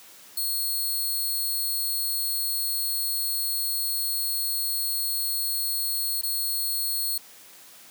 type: tone with dropouts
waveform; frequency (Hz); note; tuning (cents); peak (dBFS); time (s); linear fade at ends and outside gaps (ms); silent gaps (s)
5% pulse; 4320; C#8; -45; -18; 0.37-7.18; 5; 6.214-6.232
effects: white hiss -49 dBFS RMS until 7.9 s + high-pass 150 Hz 12 dB/octave